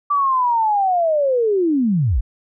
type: linear sweep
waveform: sine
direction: down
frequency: 1171 to 40.89 Hz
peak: -14 dBFS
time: 0.1-2.21 s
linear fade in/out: 10 ms
effects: none